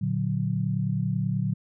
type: chord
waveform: sine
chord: Bb augmented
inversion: none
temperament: equal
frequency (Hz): 116.54 / 146.83 / 185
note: Bb2 / D3 / F#3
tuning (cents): 0 / 0 / 0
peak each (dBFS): -28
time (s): 0.01-1.54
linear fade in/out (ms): 10
effects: none